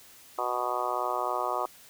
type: harmonic tone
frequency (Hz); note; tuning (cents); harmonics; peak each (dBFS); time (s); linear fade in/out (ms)
123.47; B2; 0; 3 / 4 / 5 / 6 / 7 / 8 / 9 / 10; -38 / -38 / -35 / -34 / -37 / -35 / -34 / -35; 0.38-1.66; 5
effects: white hiss -53 dBFS RMS until 1.89 s